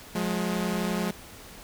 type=tone pair together; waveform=sawtooth; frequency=179.1 / 210.5 Hz; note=F3 / G#3; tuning=+44 / +24 cents; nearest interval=minor third; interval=280 cents; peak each=-25 dBFS; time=0.15-1.11 s; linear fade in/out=5 ms; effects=pink hiss -46 dBFS RMS until 1.63 s

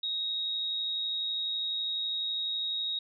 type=tone with amplitude modulation; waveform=sine; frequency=3768 Hz; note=A#7; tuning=18 cents sharp; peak=-28 dBFS; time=0.03-2.99 s; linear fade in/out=5 ms; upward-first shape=sine; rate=112 Hz; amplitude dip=35%; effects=none

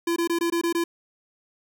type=tone bursts; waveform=square; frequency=339 Hz; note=E4; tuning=49 cents sharp; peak=-22 dBFS; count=7; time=0.07-0.84 s; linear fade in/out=5 ms; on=92 ms; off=21 ms; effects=10-bit

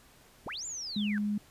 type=linear two-way sweep; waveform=sine; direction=up then down; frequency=41 to 7320 to 1463 Hz; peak=-36 dBFS; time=0.46-1.18 s; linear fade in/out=0 ms; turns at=0.66 s
type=tone; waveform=sine; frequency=207.7 Hz; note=G#3; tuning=in tune; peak=-28 dBFS; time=0.96-1.38 s; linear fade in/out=5 ms
effects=pink hiss -59 dBFS RMS until 1.5 s + resampled to 32000 Hz

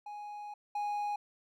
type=tone pair in turn; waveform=triangle; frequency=830.6 / 826.9 Hz; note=G#5 / G#5; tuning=0 / -8 cents; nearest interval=unison; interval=8 cents; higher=first; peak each=-39 / -30 dBFS; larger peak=second; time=0.06-0.54 / 0.75-1.16 s; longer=first; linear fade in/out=5 ms; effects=none

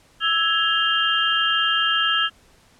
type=tone cluster; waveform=sine; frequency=1317 / 1663 / 2814 / 3161 Hz; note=E6 / G#6 / F7 / G7; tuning=-2 / +2 / +12 / +14 cents; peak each=-23 dBFS; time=0.2-2.3 s; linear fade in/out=50 ms; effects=pink hiss -55 dBFS RMS until 2.79 s + low-pass 10000 Hz 12 dB/octave

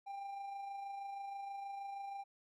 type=tone with amplitude modulation; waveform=triangle; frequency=794 Hz; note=G5; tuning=22 cents sharp; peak=-39 dBFS; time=0.06-2.24 s; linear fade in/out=20 ms; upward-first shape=sine; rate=26.3 Hz; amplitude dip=35%; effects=none

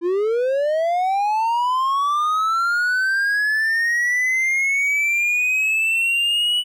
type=linear sweep; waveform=triangle; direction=up; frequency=334.3 to 2960 Hz; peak=-15 dBFS; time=0.01-6.64 s; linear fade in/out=50 ms; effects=none

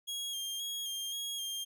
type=tone with vibrato; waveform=sawtooth; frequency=3251 Hz; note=G#7; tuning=38 cents flat; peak=-33 dBFS; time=0.07-1.65 s; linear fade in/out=20 ms; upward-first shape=square; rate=1.9 Hz; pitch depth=26 cents each way; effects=none

